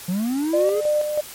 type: linear sweep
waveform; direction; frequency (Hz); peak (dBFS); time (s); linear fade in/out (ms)
triangle; up; 171.4 to 431.1; -18; 0.08-0.81; 10
type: tone with tremolo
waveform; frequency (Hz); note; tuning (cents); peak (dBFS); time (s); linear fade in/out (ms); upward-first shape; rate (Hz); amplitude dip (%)
sine; 600; D5; +37; -16; 0.53-1.21; 10; square; 3.1; 50
effects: white hiss -38 dBFS RMS until 1.34 s + MP3 64 kbps